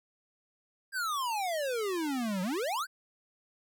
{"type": "exponential two-way sweep", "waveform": "square", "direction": "down then up", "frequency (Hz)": [1630, 177.7, 1630], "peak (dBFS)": -31, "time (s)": [0.92, 2.87], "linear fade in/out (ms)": 50, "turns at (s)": 2.42, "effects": []}